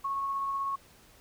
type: tone with tremolo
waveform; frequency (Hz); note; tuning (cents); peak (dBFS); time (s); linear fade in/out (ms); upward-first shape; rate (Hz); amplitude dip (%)
sine; 1100; C#6; -14; -28; 0.04-0.76; 10; triangle; 16; 25
effects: pink hiss -58 dBFS RMS until 1.2 s